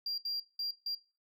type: tone bursts at uneven times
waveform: sine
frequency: 4758 Hz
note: D8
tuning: 22 cents sharp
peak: -31 dBFS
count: 4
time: 0.06-0.18 / 0.25-0.4 / 0.59-0.71 / 0.86-0.95 s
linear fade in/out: 5 ms
effects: noise-tail reverb RT60 0.4 s tail -23 dB re dry + tanh soft clip ceiling -32 dBFS